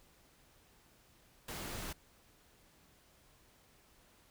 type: noise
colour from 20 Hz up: pink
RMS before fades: -43 dBFS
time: 1.48-1.93 s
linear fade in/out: 5 ms
effects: pink hiss -66 dBFS RMS until 4.3 s